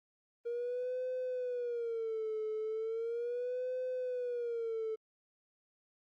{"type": "tone with vibrato", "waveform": "triangle", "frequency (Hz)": 469.5, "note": "A#4", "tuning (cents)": 12, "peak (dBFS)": -31, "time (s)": [0.45, 4.96], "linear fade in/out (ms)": 20, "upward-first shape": "sine", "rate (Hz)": 0.37, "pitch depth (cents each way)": 140, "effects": ["tanh soft clip ceiling -31 dBFS", "Opus 24 kbps"]}